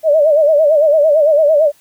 sine tone with vibrato, 607 Hz, D#5, 43 cents flat, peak -7 dBFS, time 0.03-1.72 s, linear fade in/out 50 ms, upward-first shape sine, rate 8.9 Hz, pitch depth 110 cents each way, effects white hiss -51 dBFS RMS until 1.8 s

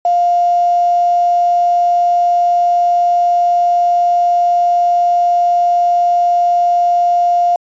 sine tone with quantisation, 701 Hz, F5, 6 cents sharp, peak -9 dBFS, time 0.05-7.56 s, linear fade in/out 2 ms, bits 6, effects resampled to 16000 Hz

